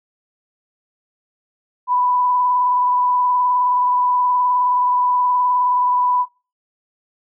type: tone with vibrato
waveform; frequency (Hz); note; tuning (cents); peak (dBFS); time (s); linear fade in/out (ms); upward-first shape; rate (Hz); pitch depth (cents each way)
sine; 992; B5; +7; -14; 1.87-6.26; 50; triangle; 19; 22
effects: noise-tail reverb RT60 0.3 s tail -20 dB re dry